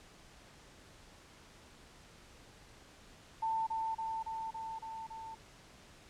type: tone with echo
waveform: sine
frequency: 893 Hz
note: A5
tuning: 25 cents sharp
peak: -31 dBFS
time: 3.42-3.67 s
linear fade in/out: 10 ms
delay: 280 ms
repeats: 6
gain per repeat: -2 dB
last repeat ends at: 5.35 s
effects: pink hiss -58 dBFS RMS until 6.09 s + low-pass 8000 Hz 12 dB/octave